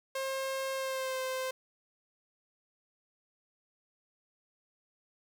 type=tone with pitch glide; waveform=sawtooth; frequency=534 to 519.7 Hz; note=C5 to C5; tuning=+35 to -12 cents; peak=-29 dBFS; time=0.15-1.51 s; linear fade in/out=5 ms; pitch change=-47 cents; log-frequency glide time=0.74-1.21 s; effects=11-bit